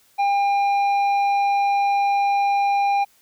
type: tone with tanh clipping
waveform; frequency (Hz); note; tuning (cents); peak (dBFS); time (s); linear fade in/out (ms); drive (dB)
triangle; 802; G5; +39; -18; 0.18-3.05; 20; 12
effects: white hiss -58 dBFS RMS until 3.21 s